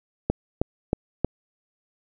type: click train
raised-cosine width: 2 ms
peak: -7 dBFS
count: 4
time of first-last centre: 0.3-1.246 s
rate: 3.17 Hz
effects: none